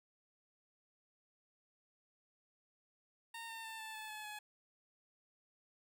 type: tone with pitch steps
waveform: 15% pulse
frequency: 918 / 905.4 / 892.9 / 880.6 / 868.5 / 856.5 / 844.7 Hz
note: A#5 / A5 / A5 / A5 / A5 / A5 / G#5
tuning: -27 / +49 / +25 / +1 / -23 / -47 / +29 cents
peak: -39 dBFS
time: 3.34-4.39 s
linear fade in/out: 5 ms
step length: 150 ms
effects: none